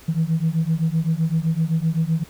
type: beating tone pair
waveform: sine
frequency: 158.2 / 166 Hz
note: D#3 / E3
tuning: +29 / +12 cents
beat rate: 7.8 Hz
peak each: -20 dBFS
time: 0.08-2.24 s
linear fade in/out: 10 ms
effects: tanh soft clip ceiling -12 dBFS + pink hiss -47 dBFS RMS until 2.29 s